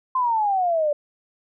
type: exponential sweep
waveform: sine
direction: down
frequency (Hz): 1046.5 to 577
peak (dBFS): -18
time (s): 0.15-0.93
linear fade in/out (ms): 5
effects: none